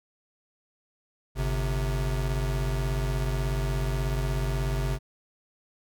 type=tone pair together; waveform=square; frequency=49.12 / 130.81 Hz; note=G1 / C3; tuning=+4 / 0 cents; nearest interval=octave + perfect fourth; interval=1696 cents; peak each=-28 / -30 dBFS; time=1.35-4.99 s; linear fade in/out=50 ms; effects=none